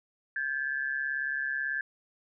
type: tone pair together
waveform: sine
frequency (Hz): 1582 / 1720.3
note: G6 / A6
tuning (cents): +15 / -39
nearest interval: minor second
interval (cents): 146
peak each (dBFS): -32 / -32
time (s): 0.36-1.81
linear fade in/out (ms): 2
effects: none